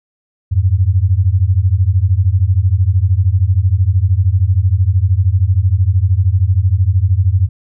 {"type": "beating tone pair", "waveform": "sine", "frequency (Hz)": [87.31, 100.31], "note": ["F2", "G2"], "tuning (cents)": [0, 40], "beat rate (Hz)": 13, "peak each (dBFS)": -12, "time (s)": [0.51, 7.49], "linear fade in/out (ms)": 20, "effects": []}